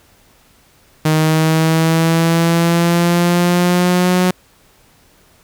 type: linear sweep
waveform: sawtooth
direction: up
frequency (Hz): 155.56 to 182.7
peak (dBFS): -7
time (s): 1.05-4.31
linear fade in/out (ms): 5
effects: pink hiss -51 dBFS RMS until 5.43 s